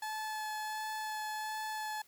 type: tone with vibrato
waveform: 30% pulse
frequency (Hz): 862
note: A5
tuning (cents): -36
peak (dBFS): -34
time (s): 0.02-2.02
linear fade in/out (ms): 5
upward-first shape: sine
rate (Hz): 1.4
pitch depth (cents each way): 9
effects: white hiss -65 dBFS RMS until 2.07 s